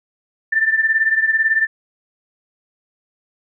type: beating tone pair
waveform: sine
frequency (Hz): 1775 / 1793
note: A6 / A6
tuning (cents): +15 / +32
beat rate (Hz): 18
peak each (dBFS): -15 / -19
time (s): 0.52-1.67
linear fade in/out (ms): 10
effects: none